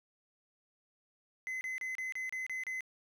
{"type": "tone bursts", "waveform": "triangle", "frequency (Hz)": 2041, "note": "C7", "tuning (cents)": -44, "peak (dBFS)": -34, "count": 8, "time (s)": [1.47, 2.807], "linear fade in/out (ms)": 0, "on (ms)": 140, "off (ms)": 31, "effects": []}